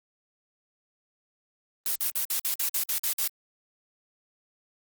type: noise bursts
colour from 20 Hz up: blue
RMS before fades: -27 dBFS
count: 10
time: 1.86-3.277 s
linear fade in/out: 2 ms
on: 94 ms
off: 53 ms
effects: Opus 32 kbps